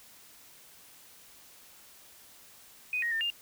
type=tone with pitch steps; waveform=sine; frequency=2493 / 1878 / 1799 / 2807 Hz; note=D#7 / A#6 / A6 / F7; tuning=+3 / +12 / +38 / +8 cents; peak=-28 dBFS; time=2.93-3.302 s; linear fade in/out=2 ms; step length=93 ms; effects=white hiss -55 dBFS RMS until 3.41 s